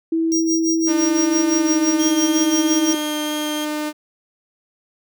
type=tone with pitch glide; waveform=sine; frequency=326.6 to 319 Hz; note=E4 to D#4; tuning=-16 to +43 cents; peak=-16 dBFS; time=0.12-2.95 s; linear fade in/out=5 ms; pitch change=-41 cents; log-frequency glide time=1.59-1.69 s
type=tone with tremolo; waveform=square; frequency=5700 Hz; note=F8; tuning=34 cents sharp; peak=-20 dBFS; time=0.32-2.93 s; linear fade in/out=0 ms; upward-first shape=sine; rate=5.9 Hz; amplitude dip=90%
type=tone; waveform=sawtooth; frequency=302.1 Hz; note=D4; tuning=49 cents sharp; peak=-18 dBFS; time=0.86-3.93 s; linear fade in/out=50 ms
type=tone with vibrato; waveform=sawtooth; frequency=3207 Hz; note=G7; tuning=39 cents sharp; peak=-25 dBFS; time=1.99-3.65 s; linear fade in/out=5 ms; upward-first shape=sine; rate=3.1 Hz; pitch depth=14 cents each way
effects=none